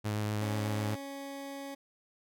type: tone with vibrato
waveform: sawtooth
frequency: 105.7 Hz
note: G#2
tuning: 31 cents sharp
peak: -27 dBFS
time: 0.04-0.96 s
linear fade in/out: 20 ms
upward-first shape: triangle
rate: 8.2 Hz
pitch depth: 20 cents each way
type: tone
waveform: 20% pulse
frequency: 277.2 Hz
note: C#4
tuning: in tune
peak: -35 dBFS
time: 0.41-1.75 s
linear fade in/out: 10 ms
effects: none